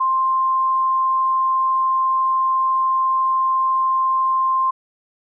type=tone; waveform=sine; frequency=1051 Hz; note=C6; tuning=7 cents sharp; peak=-15 dBFS; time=0-4.71 s; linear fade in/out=10 ms; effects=none